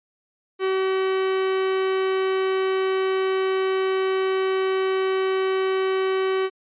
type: tone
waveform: 45% pulse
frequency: 380.4 Hz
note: F#4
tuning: 48 cents sharp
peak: -20 dBFS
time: 0.59-6.5 s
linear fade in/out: 50 ms
effects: resampled to 8000 Hz